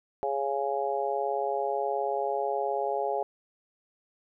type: harmonic tone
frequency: 138.59 Hz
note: C#3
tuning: in tune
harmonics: 3 / 4 / 5 / 6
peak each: -32 / -32 / -32 / -32 dBFS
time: 0.23-3.23 s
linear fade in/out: 0 ms
effects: none